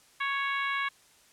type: harmonic tone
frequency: 554.4 Hz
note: C#5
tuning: in tune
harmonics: 2 / 3 / 4 / 5 / 6 / 7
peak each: -32 / -33 / -33 / -41 / -42 / -45 dBFS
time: 0.2-0.89 s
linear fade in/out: 10 ms
effects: white hiss -60 dBFS RMS until 1.32 s + low-pass 10000 Hz 12 dB/octave

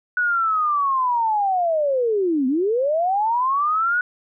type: linear two-way sweep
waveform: sine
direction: down then up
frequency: 1480 to 248.2 to 1480 Hz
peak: -17 dBFS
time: 0.17-4.01 s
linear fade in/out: 2 ms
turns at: 2.47 s
effects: none

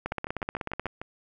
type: two click trains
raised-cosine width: 0.5 ms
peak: -15 / -20 dBFS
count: 14 / 7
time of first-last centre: 0.06-0.858 / 0.12-1.016 s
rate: 16.3 / 6.7 Hz
effects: none

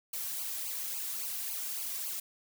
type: noise with flanger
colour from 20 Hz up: blue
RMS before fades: -37 dBFS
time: 0.13-2.2 s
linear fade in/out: 5 ms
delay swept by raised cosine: 0.54 to 2.34 ms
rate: 3.6 Hz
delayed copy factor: -0.95
effects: none

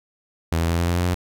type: tone with pitch steps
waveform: sawtooth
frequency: 82.41 / 83.51 / 84.63 / 85.76 / 86.91 / 88.07 / 89.25 Hz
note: E2 / E2 / E2 / F2 / F2 / F2 / F2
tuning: 0 / +23 / +46 / -31 / -8 / +15 / +38 cents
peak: -15 dBFS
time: 0.52-1.143 s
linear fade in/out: 0 ms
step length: 89 ms
effects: none

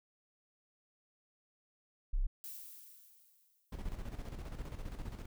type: tone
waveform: sine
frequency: 32.7 Hz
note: C1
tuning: in tune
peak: -29 dBFS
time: 2.13-2.27 s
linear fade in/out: 10 ms
type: noise with exponential decay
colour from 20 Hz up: violet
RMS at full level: -45 dBFS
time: 2.44-4.01 s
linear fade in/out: 0 ms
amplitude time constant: 340 ms
type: noise with tremolo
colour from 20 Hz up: brown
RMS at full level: -41 dBFS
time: 3.72-5.26 s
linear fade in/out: 5 ms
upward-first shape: square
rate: 15 Hz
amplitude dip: 55%
effects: none

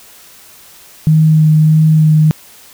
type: tone with vibrato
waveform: sine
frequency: 155.9 Hz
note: D#3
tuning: 4 cents sharp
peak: -5 dBFS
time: 1.07-2.31 s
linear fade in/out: 0 ms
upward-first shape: sine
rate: 1.6 Hz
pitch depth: 13 cents each way
effects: white hiss -40 dBFS RMS until 2.73 s

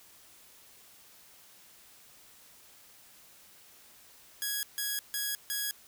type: tone bursts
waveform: 5% pulse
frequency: 1661.2 Hz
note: G#6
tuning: in tune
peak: -20 dBFS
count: 4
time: 4.42-5.71 s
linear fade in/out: 0 ms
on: 210 ms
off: 150 ms
effects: white hiss -57 dBFS RMS until 5.87 s

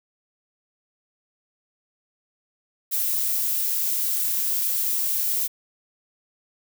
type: noise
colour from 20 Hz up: violet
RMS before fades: -24 dBFS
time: 2.91-5.48 s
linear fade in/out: 20 ms
effects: none

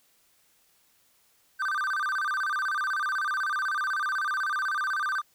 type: tone with vibrato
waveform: triangle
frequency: 1357 Hz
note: E6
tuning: 50 cents sharp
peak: -24 dBFS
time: 1.59-5.22 s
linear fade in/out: 20 ms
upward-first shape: square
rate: 16 Hz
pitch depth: 220 cents each way
effects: white hiss -65 dBFS RMS until 5.34 s

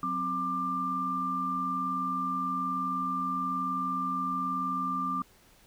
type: tone cluster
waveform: sine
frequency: 182.6 / 261.5 / 1188 Hz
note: F#3 / C4 / D6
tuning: -23 / -1 / +20 cents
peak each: -38 / -37 / -29 dBFS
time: 0.03-5.22 s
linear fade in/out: 2 ms
effects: pink hiss -60 dBFS RMS until 5.66 s

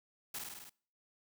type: noise with echo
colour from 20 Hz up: white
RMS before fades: -41 dBFS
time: 0.34-0.39 s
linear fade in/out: 5 ms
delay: 51 ms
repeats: 6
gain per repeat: -2 dB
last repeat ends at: 0.696 s
effects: noise-tail reverb RT60 0.5 s tail -25 dB re dry

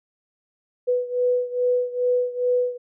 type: beating tone pair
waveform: sine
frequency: 493.9 / 496.3 Hz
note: B4 / B4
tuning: 0 / +8 cents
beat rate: 2.4 Hz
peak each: -21 / -24 dBFS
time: 0.87-2.78 s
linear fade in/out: 20 ms
effects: none

